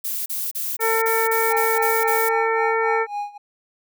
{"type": "noise bursts", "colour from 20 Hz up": "violet", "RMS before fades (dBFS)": -26, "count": 9, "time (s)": [0.04, 2.292], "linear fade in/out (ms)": 10, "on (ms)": 220, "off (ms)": 34}
{"type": "harmonic tone", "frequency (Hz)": 450.2, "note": "A4", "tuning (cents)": 40, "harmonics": [1, 2, 3, 4, 5], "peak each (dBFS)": [-21, -24, -26, -27, -28], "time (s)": [0.79, 3.07], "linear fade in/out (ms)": 50}
{"type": "tone with tremolo", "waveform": "triangle", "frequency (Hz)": 822, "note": "G#5", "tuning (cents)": -18, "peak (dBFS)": -21, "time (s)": [1.5, 3.38], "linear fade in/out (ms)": 10, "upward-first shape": "sine", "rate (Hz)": 3.7, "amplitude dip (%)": 90}
{"effects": []}